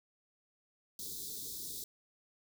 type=band-stop noise; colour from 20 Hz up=white; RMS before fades=-43 dBFS; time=0.99-1.84 s; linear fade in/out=2 ms; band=470 to 3500 Hz; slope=96 dB/octave; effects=none